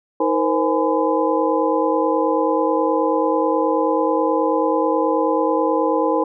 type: tone cluster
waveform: sine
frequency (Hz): 317.8 / 470.7 / 520 / 837 / 1012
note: D#4 / A#4 / C5 / G#5 / B5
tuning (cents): +37 / +17 / -11 / +13 / +42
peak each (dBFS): -21 / -21 / -21 / -23 / -24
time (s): 0.2-6.24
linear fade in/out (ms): 5
effects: none